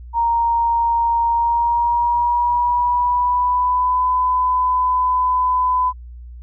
sine tone with pitch glide, 932.3 to 1005 Hz, A#5 to B5, 0 to +30 cents, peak -14 dBFS, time 0.13-5.93 s, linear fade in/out 50 ms, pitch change +130 cents, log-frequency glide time 1.29-4.05 s, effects added 60 Hz sine -33 dBFS peak until 6.42 s

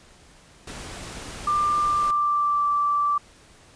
pink noise, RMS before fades -37 dBFS, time 0.67-2.11 s, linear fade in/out 5 ms
sine tone with pitch glide, 1189 to 1165.9 Hz, D6 to D6, +21 to -13 cents, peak -19 dBFS, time 1.47-3.18 s, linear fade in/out 5 ms, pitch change -34 cents, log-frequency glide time 1.82-2.67 s
effects pink hiss -52 dBFS RMS until 3.75 s + resampled to 22050 Hz

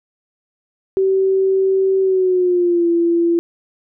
sine tone with pitch glide, 383.5 to 339.7 Hz, G4 to F4, -38 to -48 cents, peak -12 dBFS, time 0.97-3.39 s, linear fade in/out 0 ms, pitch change -210 cents, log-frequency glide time 2.01-2.88 s, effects none

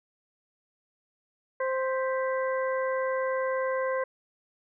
harmonic tone with a mistuned harmonic, 523.3 Hz, C5, in tune, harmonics 1 / 2 / 3 / 4, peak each -27 / -33 / -37 / -39 dBFS, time 1.6-4.04 s, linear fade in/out 5 ms, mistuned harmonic 4, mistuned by -100 cents, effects none

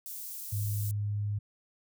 white high-pass noise, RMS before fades -41 dBFS, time 0.06-0.91 s, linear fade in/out 0 ms, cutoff 8500 Hz, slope 12 dB/octave
sine tone, 103.3 Hz, G#2, 9 cents flat, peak -29 dBFS, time 0.52-1.39 s, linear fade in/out 10 ms
effects none

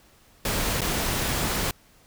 pink noise with dropouts, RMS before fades -26 dBFS, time 0.45-1.71 s, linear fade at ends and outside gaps 2 ms, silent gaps 0.808-0.816 s, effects pink hiss -57 dBFS RMS until 2.06 s

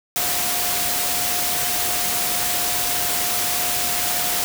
sine tone in noise, 713 Hz, F5, 36 cents sharp, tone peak -31 dBFS, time 0.16-4.44 s, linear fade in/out 0 ms, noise white, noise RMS -22 dBFS, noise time 0.16-4.44 s, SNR -12 dB, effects none

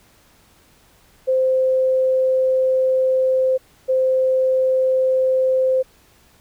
sine tone pair in turn, 520 / 520 Hz, C5 / C5, -11 / -11 cents, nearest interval unison, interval 0 cents, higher neither, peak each -14 dBFS, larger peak neither, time 1.27-3.58 / 3.88-5.83 s, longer first, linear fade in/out 20 ms, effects pink hiss -54 dBFS RMS until 6.4 s

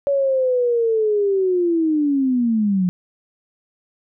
sine linear sweep, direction down, 566 to 175.6 Hz, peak -15 dBFS, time 0.07-2.89 s, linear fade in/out 0 ms, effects none

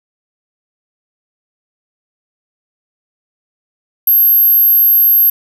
sine tone, 12544 Hz, G9, in tune, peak -5 dBFS, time 4.07-5.3 s, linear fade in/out 5 ms, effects tanh soft clip ceiling -1 dBFS + 7-bit

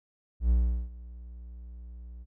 triangle tone with ADSR envelope, 59.5 Hz, A#1, 36 cents sharp, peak -17 dBFS, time 0.4-2.26 s, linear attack 100 ms, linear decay 390 ms, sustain -22 dB, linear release 42 ms, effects none

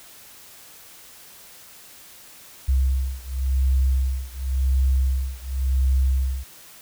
sine beating tone pair, 65.41 / 66.33 Hz, C2 / C2, 0 / +24 cents, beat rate 0.92 Hz, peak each -21 / -22 dBFS, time 2.68-6.44 s, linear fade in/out 10 ms, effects white hiss -46 dBFS RMS until 6.81 s

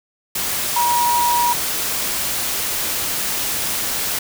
sine tone in noise, 958 Hz, A#5, 47 cents sharp, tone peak -15 dBFS, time 0.76-1.53 s, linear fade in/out 5 ms, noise white, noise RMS -22 dBFS, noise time 0.35-4.19 s, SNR +4 dB, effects none

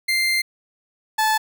30% pulse tone pair in turn, 2093 / 869.4 Hz, C7 / A5, 0 / -21 cents, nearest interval octave + minor third, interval 1521 cents, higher first, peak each -15 / -14 dBFS, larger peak second, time 0.08-0.42 / 1.18-1.38 s, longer first, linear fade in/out 10 ms, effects none

